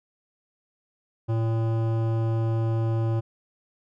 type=tone with hard clipping; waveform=sine; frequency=113.1 Hz; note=A2; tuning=48 cents sharp; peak=-24 dBFS; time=1.28-3.21 s; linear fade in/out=20 ms; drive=15 dB; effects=none